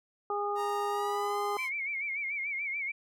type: harmonic tone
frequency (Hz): 409.3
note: G#4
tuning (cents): -25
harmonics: 1 / 2 / 3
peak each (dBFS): -33 / -33 / -34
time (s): 0.3-1.57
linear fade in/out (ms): 2
type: tone with pitch glide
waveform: sawtooth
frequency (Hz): 932.3 to 1034.5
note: A#5 to C6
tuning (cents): 0 to -20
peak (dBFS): -35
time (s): 0.55-1.7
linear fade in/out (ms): 50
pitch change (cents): +180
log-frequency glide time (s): 0.89-1.39
type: tone with vibrato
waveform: sine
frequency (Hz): 2233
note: C#7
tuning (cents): +12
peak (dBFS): -31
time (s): 1.58-2.92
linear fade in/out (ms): 10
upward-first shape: sine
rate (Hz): 6.9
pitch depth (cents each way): 92
effects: MP3 64 kbps